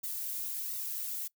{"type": "noise with flanger", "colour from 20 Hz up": "violet", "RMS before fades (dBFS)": -37, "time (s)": [0.03, 1.28], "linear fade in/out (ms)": 10, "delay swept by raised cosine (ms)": [1.2, 3.1], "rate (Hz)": 1.4, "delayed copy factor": -0.75, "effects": ["noise-tail reverb RT60 0.1 s tail -22 dB re dry"]}